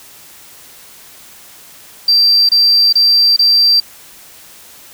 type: tone bursts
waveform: sine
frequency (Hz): 4699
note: D8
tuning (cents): 0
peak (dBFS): -5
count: 4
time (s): 2.08-3.801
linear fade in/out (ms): 5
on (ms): 410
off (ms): 27
effects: tanh soft clip ceiling -4 dBFS + white hiss -39 dBFS RMS until 4.93 s

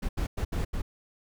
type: noise bursts at uneven times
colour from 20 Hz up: brown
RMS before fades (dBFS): -29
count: 5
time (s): 0.02-0.09 / 0.17-0.27 / 0.37-0.45 / 0.52-0.65 / 0.73-0.82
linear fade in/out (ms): 10
effects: none

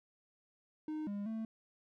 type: tone with pitch steps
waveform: triangle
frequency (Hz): 308.4 / 202.9 / 222.3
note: D#4 / G#3 / A3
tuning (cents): -15 / -40 / +18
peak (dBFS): -35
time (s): 0.88-1.45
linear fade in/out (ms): 2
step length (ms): 190
effects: none

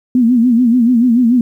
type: tone with vibrato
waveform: sine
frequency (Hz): 240.3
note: B3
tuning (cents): -47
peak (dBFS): -7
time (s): 0.15-1.41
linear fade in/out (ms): 2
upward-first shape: sine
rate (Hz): 6.9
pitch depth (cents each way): 110
effects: 8-bit

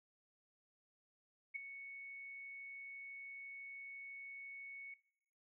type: tone with ADSR envelope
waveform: sine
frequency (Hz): 2217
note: C#7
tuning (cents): 0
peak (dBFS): -37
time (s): 1.54-4.94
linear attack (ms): 20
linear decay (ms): 8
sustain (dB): -11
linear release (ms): 3
effects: noise-tail reverb RT60 0.7 s tail -20 dB re dry

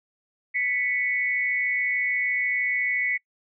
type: tone pair together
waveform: sine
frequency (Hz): 1983.2 / 2217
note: B6 / C#7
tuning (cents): +7 / 0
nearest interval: major second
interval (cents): 193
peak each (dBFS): -25 / -25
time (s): 0.54-3.18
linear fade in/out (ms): 20
effects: noise-tail reverb RT60 0.1 s tail -26 dB re dry

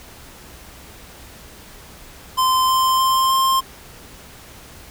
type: tone with pitch steps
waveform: square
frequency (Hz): 1035 / 1042.2 / 1049.4 / 1056.7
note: C6 / C6 / C6 / C6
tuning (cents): -19 / -7 / +5 / +17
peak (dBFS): -15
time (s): 2.37-3.61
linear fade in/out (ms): 20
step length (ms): 310
effects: added 65 Hz sine -49 dBFS peak until 4.9 s + pink hiss -42 dBFS RMS until 4.9 s

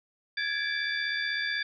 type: tone cluster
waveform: sine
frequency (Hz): 1660 / 1736 / 2321 / 3521 / 4679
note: G#6 / A6 / D7 / A7 / D8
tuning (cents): -1 / -24 / -21 / 0 / -7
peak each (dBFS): -31 / -36 / -36 / -36 / -37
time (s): 0.37-1.63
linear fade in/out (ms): 5
effects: none

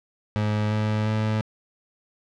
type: tone with pitch steps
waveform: 30% pulse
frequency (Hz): 106 / 107.23 / 108.48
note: G#2 / A2 / A2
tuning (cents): +36 / -44 / -24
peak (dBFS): -19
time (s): 0.36-1.41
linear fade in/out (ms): 0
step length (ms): 350
effects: low-pass 4000 Hz 12 dB/octave

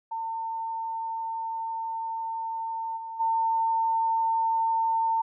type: tone with level steps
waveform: sine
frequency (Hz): 903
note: A5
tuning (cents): +45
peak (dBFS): -29 / -34 / -22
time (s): 0.11-5.22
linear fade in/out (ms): 10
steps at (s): 2.96 / 3.19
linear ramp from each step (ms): 20
effects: none

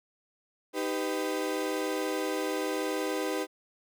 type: chord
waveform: 35% pulse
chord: Eb augmented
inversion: none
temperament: equal with one note detuned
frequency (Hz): 311.1 / 392 / 501.6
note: Eb4 / G4 / B4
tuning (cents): 0 / 0 / +27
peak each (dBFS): -32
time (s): 0.73-3.47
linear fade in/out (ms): 50
effects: none

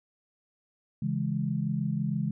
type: chord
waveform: sine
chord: C# minor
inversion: none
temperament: equal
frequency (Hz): 138.59 / 164.81 / 207.7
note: C#3 / E3 / G#3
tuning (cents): 0 / 0 / 0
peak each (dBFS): -31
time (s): 1.02-2.31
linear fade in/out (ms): 5
effects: none

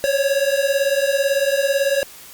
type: beating tone pair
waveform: square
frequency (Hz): 545 / 563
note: C#5 / C#5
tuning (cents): -29 / +27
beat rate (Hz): 18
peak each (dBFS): -20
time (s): 0.04-2.03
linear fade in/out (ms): 0
effects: white hiss -41 dBFS RMS until 2.33 s + Opus 48 kbps

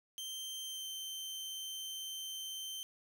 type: tone with pitch glide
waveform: sawtooth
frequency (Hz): 3136 to 3109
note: G7 to G7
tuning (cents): 0 to -15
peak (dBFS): -38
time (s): 0.18-2.83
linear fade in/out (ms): 0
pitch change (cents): -15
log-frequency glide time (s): 0.63-0.86
effects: 11-bit

